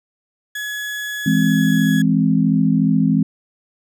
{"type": "tone with pitch glide", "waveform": "35% pulse", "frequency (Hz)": [1691, 1680.3], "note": ["G#6", "G#6"], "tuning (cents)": [31, 20], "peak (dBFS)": -22, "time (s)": [0.55, 2.02], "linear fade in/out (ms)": 5, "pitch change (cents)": -11, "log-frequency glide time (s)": [1.42, 1.89]}
{"type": "chord", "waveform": "sine", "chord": "E augmented", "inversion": "none", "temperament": "equal", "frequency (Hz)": [164.81, 207.7, 261.6], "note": ["E3", "G#3", "B#3"], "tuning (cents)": [0, 0, 0], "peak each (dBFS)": -17, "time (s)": [1.26, 3.23], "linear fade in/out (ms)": 5}
{"effects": []}